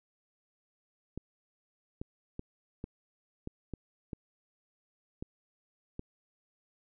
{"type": "clicks", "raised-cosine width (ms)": 3, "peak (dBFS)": -25, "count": 9, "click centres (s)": [1.176, 2.015, 2.394, 2.841, 3.474, 3.737, 4.132, 5.225, 5.994], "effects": []}